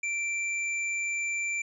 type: tone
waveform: square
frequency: 2349 Hz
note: D7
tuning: in tune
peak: -29 dBFS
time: 0.03-1.62 s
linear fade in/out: 5 ms
effects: resampled to 22050 Hz